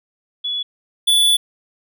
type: tone pair in turn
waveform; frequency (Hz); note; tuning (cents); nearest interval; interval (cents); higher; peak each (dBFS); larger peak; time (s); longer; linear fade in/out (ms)
sine / square; 3406 / 3454; G#7 / A7; +43 / -33; unison; 24; second; -20 / -12; second; 0.44-0.63 / 1.07-1.37; second; 10
effects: none